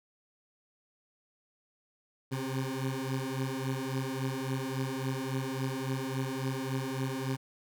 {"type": "beating tone pair", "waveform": "20% pulse", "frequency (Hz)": [130.81, 134.41], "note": ["C3", "C3"], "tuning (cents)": [0, 47], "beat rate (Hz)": 3.6, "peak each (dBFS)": -30, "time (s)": [2.31, 7.37], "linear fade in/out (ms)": 20, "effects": []}